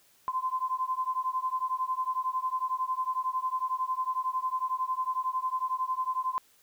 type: beating tone pair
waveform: sine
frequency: 1026 / 1037 Hz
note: C6 / C6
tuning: -34 / -16 cents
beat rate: 11 Hz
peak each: -31 dBFS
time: 0.28-6.38 s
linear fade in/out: 0 ms
effects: white hiss -63 dBFS RMS until 6.62 s